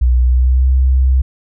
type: tone with pitch glide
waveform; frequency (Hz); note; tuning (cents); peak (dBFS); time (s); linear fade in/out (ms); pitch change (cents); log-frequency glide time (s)
sine; 61.74 to 65.15; B1 to C2; 0 to -7; -7; 0.01-1.22; 10; +93; 0.22-0.69
effects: tanh soft clip ceiling -3 dBFS